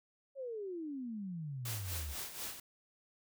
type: exponential sweep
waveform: sine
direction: down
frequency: 560 to 66.2 Hz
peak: -39 dBFS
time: 0.35-2.16 s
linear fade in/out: 50 ms
type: noise with tremolo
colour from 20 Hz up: white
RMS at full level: -41 dBFS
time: 1.65-2.6 s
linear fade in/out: 5 ms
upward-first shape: sine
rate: 4.1 Hz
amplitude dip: 65%
effects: none